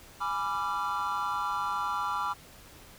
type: chord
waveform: triangle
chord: G# diminished seventh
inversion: none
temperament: equal with one note detuned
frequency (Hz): 830.6 / 987.8 / 1174.7 / 1372.9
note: G#5 / B5 / D6 / F6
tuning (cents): 0 / 0 / 0 / -30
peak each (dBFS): -35 / -32 / -31 / -33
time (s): 0.2-2.34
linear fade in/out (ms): 20
effects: pink hiss -52 dBFS RMS until 2.98 s